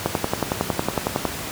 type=click train; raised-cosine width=1 ms; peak=-5 dBFS; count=14; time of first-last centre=0.06-1.253 s; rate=10.9 Hz; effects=pink hiss -30 dBFS RMS until 1.51 s + high-pass 80 Hz 12 dB/octave